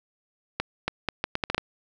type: accelerating click train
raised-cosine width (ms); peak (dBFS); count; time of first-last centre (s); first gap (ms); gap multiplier
0.3; -9; 9; 0.6-1.58; 280; 0.74
effects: none